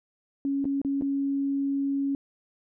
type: tone with dropouts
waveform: sine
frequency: 277.2 Hz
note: C#4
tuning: in tune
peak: -24 dBFS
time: 0.45-2.15 s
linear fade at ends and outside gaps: 1 ms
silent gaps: 0.644-0.653 / 0.816-0.848 / 1.012-1.021 s
effects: none